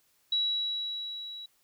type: tone with level ramp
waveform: sine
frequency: 3900 Hz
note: B7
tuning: 23 cents flat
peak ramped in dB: -24 to -40 dBFS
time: 0.32-1.46 s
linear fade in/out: 5 ms
effects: white hiss -69 dBFS RMS until 1.63 s